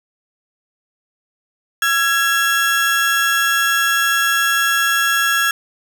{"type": "tone pair together", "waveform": "35% pulse", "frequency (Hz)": [1355.5, 1661.2], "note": ["E6", "G#6"], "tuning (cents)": [48, 0], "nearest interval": "major third", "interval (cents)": 352, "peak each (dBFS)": [-17, -14], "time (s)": [1.82, 5.51], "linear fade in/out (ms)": 2, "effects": []}